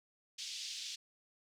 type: band-pass noise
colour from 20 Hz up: white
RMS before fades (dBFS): -44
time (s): 0.38-0.96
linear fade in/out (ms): 10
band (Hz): 2900 to 5800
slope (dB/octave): 24
effects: none